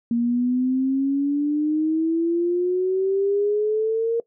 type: exponential sweep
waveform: sine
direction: up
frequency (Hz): 233.1 to 466.2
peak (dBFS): -18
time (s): 0.11-4.2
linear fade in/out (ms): 2
effects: noise-tail reverb RT60 0.1 s tail -20 dB re dry